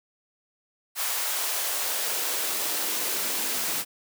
white noise with high-pass filter sweep, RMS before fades -28 dBFS, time 0.95-3.85 s, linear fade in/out 50 ms, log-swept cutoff 780 to 200 Hz, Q 1.2, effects none

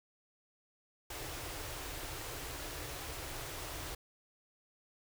pink band-stop noise, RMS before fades -43 dBFS, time 1.1-3.95 s, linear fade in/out 5 ms, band 150 to 270 Hz, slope 96 dB/octave, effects none

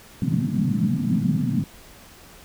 white band-pass noise, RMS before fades -22 dBFS, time 0.22-1.64 s, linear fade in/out 2 ms, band 120 to 240 Hz, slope 48 dB/octave, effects pink hiss -47 dBFS RMS until 2.44 s

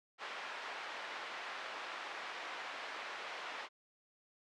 white band-pass noise, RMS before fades -45 dBFS, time 0.18-3.69 s, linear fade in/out 50 ms, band 590 to 2100 Hz, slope 12 dB/octave, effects low-pass 6000 Hz 12 dB/octave

